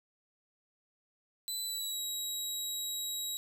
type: tone with pitch glide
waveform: 20% pulse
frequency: 3997 to 3850 Hz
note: B7 to B7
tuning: +20 to -45 cents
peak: -29 dBFS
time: 1.48-3.37 s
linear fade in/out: 0 ms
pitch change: -65 cents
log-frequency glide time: 1.64-2.02 s
effects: none